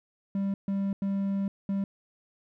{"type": "tone bursts at uneven times", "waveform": "triangle", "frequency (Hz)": 196.9, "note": "G3", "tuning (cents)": 8, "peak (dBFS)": -24, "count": 4, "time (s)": [[0.35, 0.54], [0.68, 0.93], [1.02, 1.48], [1.69, 1.84]], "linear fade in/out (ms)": 2, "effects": []}